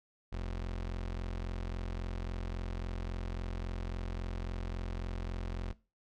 30% pulse tone, 43.65 Hz, F1, in tune, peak -33 dBFS, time 0.32-5.73 s, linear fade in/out 10 ms, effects noise-tail reverb RT60 0.3 s tail -19 dB re dry + low-pass 5000 Hz 12 dB/octave

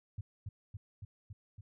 sine tone with echo, 101 Hz, G#2, 48 cents flat, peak -36 dBFS, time 0.18-0.21 s, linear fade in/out 5 ms, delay 280 ms, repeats 5, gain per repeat -2 dB, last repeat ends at 1.61 s, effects none

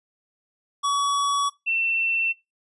square / sine tone pair in turn, 1132 / 2692 Hz, C#6 / E7, +36 / +36 cents, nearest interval octave + minor third, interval 1500 cents, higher second, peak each -21 dBFS, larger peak neither, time 0.83-1.5 / 1.66-2.33 s, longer neither, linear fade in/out 20 ms, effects noise-tail reverb RT60 0.2 s tail -19 dB re dry + resampled to 24000 Hz

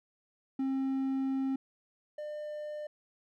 triangle tone pair in turn, 267.4 / 600.3 Hz, C4 / D5, +38 / +38 cents, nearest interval octave + major second, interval 1400 cents, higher second, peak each -27 / -35 dBFS, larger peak first, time 0.59-1.56 / 2.18-2.87 s, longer first, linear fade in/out 5 ms, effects none

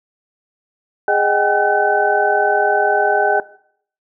sine tone cluster, 414.3 / 617 / 761 / 801 / 1515 Hz, G#4 / D#5 / F#5 / G5 / F#6, -4 / -15 / +48 / +37 / +40 cents, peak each -19 dBFS, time 1.08-3.4 s, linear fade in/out 2 ms, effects noise-tail reverb RT60 0.6 s tail -18 dB re dry

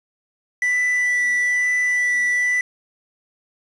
triangle tone with vibrato, 1975.5 Hz, B6, in tune, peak -15 dBFS, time 0.62-2.61 s, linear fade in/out 2 ms, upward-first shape sine, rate 1.1 Hz, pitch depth 10 cents each way, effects resampled to 24000 Hz + 7-bit

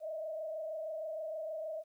sine tone with frequency modulation, 631 Hz, D#5, 24 cents sharp, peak -37 dBFS, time 0-1.84 s, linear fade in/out 50 ms, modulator 26.4 Hz, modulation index 1, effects 12-bit

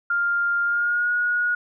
sine tone with pitch glide, 1400 to 1448.5 Hz, F6 to F#6, +4 to -37 cents, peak -19 dBFS, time 0.1-1.55 s, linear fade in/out 5 ms, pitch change +59 cents, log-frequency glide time 0.64-1.11 s, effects none

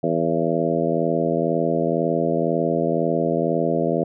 harmonic tone with a mistuned harmonic, 82 Hz, E2, 9 cents flat, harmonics 2 / 3 / 4 / 5 / 6 / 7 / 8, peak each -26 / -26 / -26 / -26 / -26 / -26 / -26 dBFS, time 0.03-4.04 s, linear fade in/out 5 ms, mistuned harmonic 8, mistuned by +43 cents, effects none

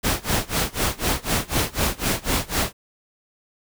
pink noise with tremolo, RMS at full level -20 dBFS, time 0.03-2.73 s, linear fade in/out 20 ms, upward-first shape sine, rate 4 Hz, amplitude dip 95%, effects none

